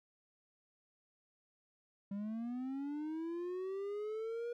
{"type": "linear sweep", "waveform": "triangle", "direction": "up", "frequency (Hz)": [196, 480.3], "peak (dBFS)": -36, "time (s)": [2.11, 4.53], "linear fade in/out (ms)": 5, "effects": []}